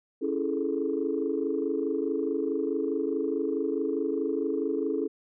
sine chord, A major seventh, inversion first, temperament equal, 277.2 / 329.6 / 415.3 / 440 Hz, C#4 / E4 / G#4 / A4, 0 / 0 / 0 / 0 cents, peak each -31 dBFS, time 0.21-5.08 s, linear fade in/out 20 ms, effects tanh soft clip ceiling -16 dBFS

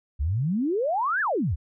sine exponential two-way sweep, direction up then down, 64 to 1777 to 64 Hz, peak -22 dBFS, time 0.19-1.56 s, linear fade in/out 20 ms, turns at 1.21 s, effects none

